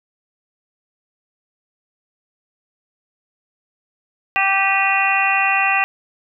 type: harmonic tone with a mistuned harmonic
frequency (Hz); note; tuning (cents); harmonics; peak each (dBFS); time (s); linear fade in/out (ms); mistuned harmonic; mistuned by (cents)
389.6; G4; -11; 2 / 3 / 4 / 5 / 6 / 7; -20 / -23 / -25 / -21 / -21 / -20; 4.36-5.84; 0; 6; +91
effects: none